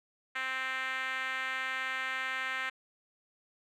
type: tone with band-pass filter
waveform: 5% pulse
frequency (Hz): 261.6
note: C4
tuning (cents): 0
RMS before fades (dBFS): -35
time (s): 0.35-2.7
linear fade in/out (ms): 10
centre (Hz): 1800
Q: 2
effects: none